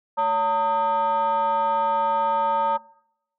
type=tone with frequency modulation; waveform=sine; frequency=909 Hz; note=A#5; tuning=44 cents flat; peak=-17 dBFS; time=0.17-2.78 s; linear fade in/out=20 ms; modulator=344 Hz; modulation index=0.73; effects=noise-tail reverb RT60 0.8 s tail -24 dB re dry + tanh soft clip ceiling -16 dBFS